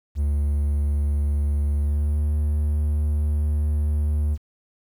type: tone with pitch glide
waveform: triangle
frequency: 72.5 to 74.62 Hz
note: D2 to D2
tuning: -22 to +28 cents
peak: -17 dBFS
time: 0.15-4.38 s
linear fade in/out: 50 ms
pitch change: +50 cents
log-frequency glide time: 1.8-2.23 s
effects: 9-bit